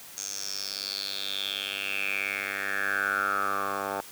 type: tone with band-pass filter sweep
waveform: 10% pulse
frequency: 98.7 Hz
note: G2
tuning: 12 cents sharp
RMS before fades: -31 dBFS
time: 0.17-4.01 s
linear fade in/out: 5 ms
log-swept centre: 6600 to 930 Hz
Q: 7.3
effects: white hiss -46 dBFS RMS until 4.11 s + high-pass 60 Hz 12 dB/octave